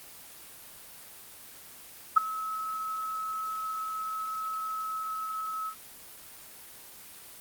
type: tone with ADSR envelope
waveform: sine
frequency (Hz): 1292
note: E6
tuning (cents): -35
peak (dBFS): -12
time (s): 2.16-5.75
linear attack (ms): 14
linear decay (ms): 9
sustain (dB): -19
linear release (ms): 70
effects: white hiss -48 dBFS RMS until 7.4 s + Opus 24 kbps